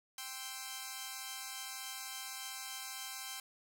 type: chord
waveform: 5% pulse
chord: C major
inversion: second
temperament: equal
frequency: 784 / 1046.5 / 1318.5 Hz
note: G5 / C6 / E6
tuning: 0 / 0 / 0 cents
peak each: -34 / -34 / -38 dBFS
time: 0.18-3.4 s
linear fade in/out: 2 ms
effects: none